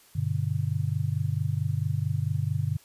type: chord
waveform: sine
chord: G major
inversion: none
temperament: just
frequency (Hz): 98 / 122.5 / 147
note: G2 / B2 / D3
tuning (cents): 0 / -14 / +2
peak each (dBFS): -29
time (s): 0.15-2.77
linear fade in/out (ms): 10
effects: white hiss -57 dBFS RMS until 2.84 s + resampled to 32000 Hz